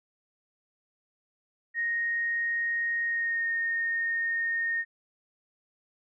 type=tone with pitch glide; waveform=sine; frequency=1864.7 to 1843.3 Hz; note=A#6 to A#6; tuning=0 to -20 cents; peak=-26 dBFS; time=1.74-4.85 s; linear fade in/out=50 ms; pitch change=-20 cents; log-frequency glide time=3.05-3.49 s; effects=none